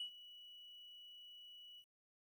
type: tone with ADSR envelope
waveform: sine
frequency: 2939 Hz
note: F#7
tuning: 12 cents flat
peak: -38 dBFS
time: 0-1.85 s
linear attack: 4 ms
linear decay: 93 ms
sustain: -17 dB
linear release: 65 ms
effects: tanh soft clip ceiling -39 dBFS + 12-bit